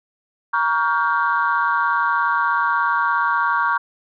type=chord; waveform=sine; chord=G half-diminished seventh; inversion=first; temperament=just; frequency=940.8 / 1128.9 / 1411.2 / 1568 Hz; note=Bb5 / Db6 / F6 / G6; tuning=+16 / +31 / +18 / 0 cents; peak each=-21 / -20 / -22 / -23 dBFS; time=0.53-3.78 s; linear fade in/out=10 ms; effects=tanh soft clip ceiling -7 dBFS